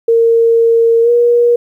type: tone with pitch glide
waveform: sine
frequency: 460 to 477.3 Hz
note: A#4 to A#4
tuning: -23 to +41 cents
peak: -6 dBFS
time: 0.08-1.56 s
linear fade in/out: 5 ms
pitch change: +64 cents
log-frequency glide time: 1.02-1.1 s
effects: 8-bit

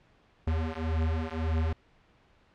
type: beating tone pair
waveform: square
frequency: 79.3 / 81.1 Hz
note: D#2 / E2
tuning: +33 / -28 cents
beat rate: 1.8 Hz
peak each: -31 dBFS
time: 0.47-1.73 s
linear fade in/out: 5 ms
effects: pink hiss -63 dBFS RMS until 2.54 s + low-pass 3000 Hz 12 dB/octave

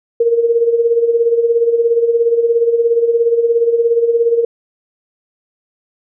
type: tone with tremolo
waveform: sine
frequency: 466.2 Hz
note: A#4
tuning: in tune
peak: -7 dBFS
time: 0.2-4.45 s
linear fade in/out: 5 ms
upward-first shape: sine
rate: 17 Hz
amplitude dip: 65%
effects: none

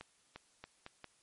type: accelerating click train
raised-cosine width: 0.3 ms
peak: -30 dBFS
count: 5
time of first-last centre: 0.01-1.043 s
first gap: 350 ms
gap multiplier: 0.8
effects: white hiss -70 dBFS RMS until 1.22 s + MP3 48 kbps

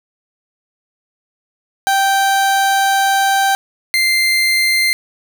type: tone pair in turn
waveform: 30% pulse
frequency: 782 / 2088 Hz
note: G5 / C7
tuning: -4 / -4 cents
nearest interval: octave + perfect fourth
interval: 1700 cents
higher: second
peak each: -9 dBFS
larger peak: neither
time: 1.87-3.55 / 3.94-4.93 s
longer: first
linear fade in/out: 0 ms
effects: none

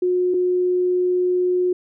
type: tone pair in turn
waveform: sine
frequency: 361.6 / 361.6 Hz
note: F#4 / F#4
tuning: -40 / -40 cents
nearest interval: unison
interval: 0 cents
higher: neither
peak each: -16 dBFS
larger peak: neither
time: 0.02-0.34 / 0.34-1.73 s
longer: second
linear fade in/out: 5 ms
effects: none

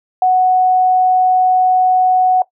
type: tone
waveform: sine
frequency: 740 Hz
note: F#5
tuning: in tune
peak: -8 dBFS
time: 0.22-2.42 s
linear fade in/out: 2 ms
effects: noise-tail reverb RT60 0.1 s tail -18 dB re dry

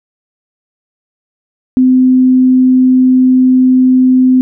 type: tone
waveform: sine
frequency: 256.3 Hz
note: C4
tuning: 36 cents flat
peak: -4 dBFS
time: 1.77-4.41 s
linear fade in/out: 0 ms
effects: none

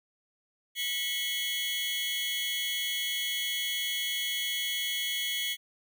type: tone cluster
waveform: 40% pulse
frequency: 1949 / 2183 / 3032 / 3332 Hz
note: B6 / C#7 / F#7 / G#7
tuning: -23 / -27 / +42 / +5 cents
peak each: -40 / -35 / -38 / -31 dBFS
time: 0.75-5.57 s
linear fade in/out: 50 ms
effects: none

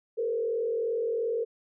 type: tone with frequency modulation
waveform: sine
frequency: 459.5 Hz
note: A#4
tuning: 25 cents flat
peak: -26 dBFS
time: 0.17-1.45 s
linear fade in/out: 20 ms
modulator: 42.9 Hz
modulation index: 0.83
effects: none

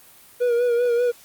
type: tone with vibrato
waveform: triangle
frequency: 480.8 Hz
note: B4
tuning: 46 cents flat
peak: -15 dBFS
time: 0.4-1.12 s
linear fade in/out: 20 ms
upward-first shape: sine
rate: 5.1 Hz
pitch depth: 42 cents each way
effects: white hiss -49 dBFS RMS until 1.24 s + Opus 32 kbps

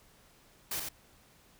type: noise with echo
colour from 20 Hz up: white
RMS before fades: -35 dBFS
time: 0.71-0.8 s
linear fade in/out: 5 ms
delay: 89 ms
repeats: 1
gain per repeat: -4 dB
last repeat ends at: 0.889 s
effects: pink hiss -62 dBFS RMS until 1.59 s

